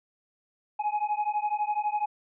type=beating tone pair; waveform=triangle; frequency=833 / 845 Hz; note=G#5 / G#5; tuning=+5 / +30 cents; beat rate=12 Hz; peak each=-27 dBFS; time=0.79-2.06 s; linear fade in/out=10 ms; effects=resampled to 8000 Hz